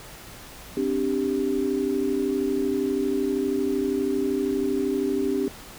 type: chord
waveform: sine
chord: C suspended second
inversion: none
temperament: just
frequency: 261.6 / 294.3 / 392.4 Hz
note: C4 / D4 / G4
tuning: 0 / +4 / +2 cents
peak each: -27 / -27 / -25 dBFS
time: 0.77-5.48 s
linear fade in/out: 2 ms
effects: pink hiss -43 dBFS RMS until 5.78 s